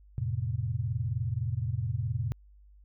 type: chord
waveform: sine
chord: F major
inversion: none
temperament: equal with one note detuned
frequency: 87.31 / 111.6 / 130.81 Hz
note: F2 / A2 / C3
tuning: 0 / +25 / 0 cents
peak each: -35 / -31 / -33 dBFS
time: 0.18-2.32 s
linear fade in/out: 0 ms
effects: added 50 Hz sine -53 dBFS peak until 2.84 s